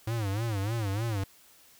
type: tone with vibrato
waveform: square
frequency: 106.5 Hz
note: G#2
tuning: 44 cents sharp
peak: -29 dBFS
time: 0.07-1.24 s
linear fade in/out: 5 ms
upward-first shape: sine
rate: 3.3 Hz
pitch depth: 170 cents each way
effects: white hiss -58 dBFS RMS until 1.79 s